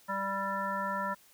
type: harmonic tone with a mistuned harmonic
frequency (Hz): 196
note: G3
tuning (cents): 0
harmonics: 1 / 3 / 5 / 7 / 9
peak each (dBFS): -40 / -39 / -34 / -37 / -39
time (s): 0.08-1.15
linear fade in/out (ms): 20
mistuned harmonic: 7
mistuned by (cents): -16
effects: white hiss -61 dBFS RMS until 1.33 s